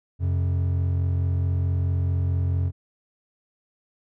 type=tone pair together; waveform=triangle; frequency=89.5 / 134.1 Hz; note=F2 / C3; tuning=+43 / +43 cents; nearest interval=perfect fifth; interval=700 cents; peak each=-19 / -27 dBFS; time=0.19-2.72 s; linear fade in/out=50 ms; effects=none